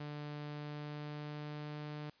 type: tone with pitch glide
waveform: sawtooth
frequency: 147.9 to 149.53 Hz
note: D3 to D3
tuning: +13 to +32 cents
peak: -38 dBFS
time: 0-2.1 s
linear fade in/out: 5 ms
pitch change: +19 cents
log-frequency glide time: 0.43-1.84 s
effects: white hiss -68 dBFS RMS until 2.2 s + resampled to 11025 Hz